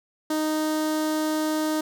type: tone with notch filter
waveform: sawtooth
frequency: 309.9 Hz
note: D#4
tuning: 7 cents flat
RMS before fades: -25 dBFS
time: 0.3-1.81 s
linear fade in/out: 5 ms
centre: 2400 Hz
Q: 1.6
effects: none